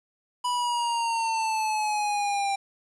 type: exponential sweep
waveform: square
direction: down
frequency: 987.8 to 789 Hz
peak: -25 dBFS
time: 0.44-2.56 s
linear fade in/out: 10 ms
effects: resampled to 24000 Hz + 9-bit